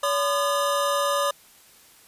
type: tone cluster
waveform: square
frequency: 569 / 1017 / 1215 Hz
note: C#5 / C6 / D#6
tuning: +45 / -50 / -42 cents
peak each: -25 / -30 / -26 dBFS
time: 0.03-1.31 s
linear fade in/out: 5 ms
effects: white hiss -53 dBFS RMS until 2.07 s + resampled to 32000 Hz